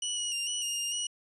20% pulse tone with pitch steps, 2946 / 2910 / 2795 / 2943 / 2837 / 2817 / 2915 Hz, F#7 / F#7 / F7 / F#7 / F7 / F7 / F#7, -8 / -29 / +1 / -10 / +27 / +14 / -26 cents, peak -25 dBFS, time 0.02-1.07 s, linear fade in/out 5 ms, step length 150 ms, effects resampled to 24000 Hz

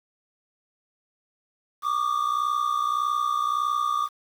triangle tone pair together, 1149.3 / 1211 Hz, D6 / D#6, -38 / -47 cents, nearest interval minor second, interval 91 cents, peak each -24 / -23 dBFS, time 1.82-4.09 s, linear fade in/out 50 ms, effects 8-bit

